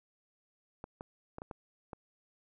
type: clicks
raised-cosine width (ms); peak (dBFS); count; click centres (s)
1; -28; 6; 0.841 / 1.009 / 1.384 / 1.419 / 1.512 / 1.932
effects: none